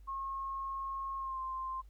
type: tone with pitch glide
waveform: sine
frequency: 1082 to 1048.8 Hz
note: C#6 to C6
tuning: -42 to +4 cents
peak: -36 dBFS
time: 0.07-1.82 s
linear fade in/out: 20 ms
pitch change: -54 cents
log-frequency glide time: 1.17-1.4 s
effects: added 50 Hz sine -52 dBFS peak until 1.89 s + pink hiss -75 dBFS RMS until 1.89 s